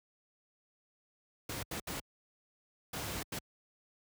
pink noise bursts at uneven times, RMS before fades -39 dBFS, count 5, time 1.49-1.63 / 1.71-1.8 / 1.87-2 / 2.93-3.23 / 3.32-3.39 s, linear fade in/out 5 ms, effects high-pass 60 Hz 12 dB/octave

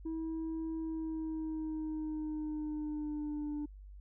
sine tone with pitch glide, 322.6 to 295.8 Hz, E4 to D4, -37 to +13 cents, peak -33 dBFS, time 0.05-3.66 s, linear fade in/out 10 ms, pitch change -150 cents, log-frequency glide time 0.76-3.54 s, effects tanh soft clip ceiling -34 dBFS + added 49 Hz sine -48 dBFS peak until 4 s

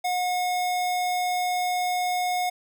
square tone, 724 Hz, F#5, 38 cents flat, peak -24 dBFS, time 0.04-2.5 s, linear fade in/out 10 ms, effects none

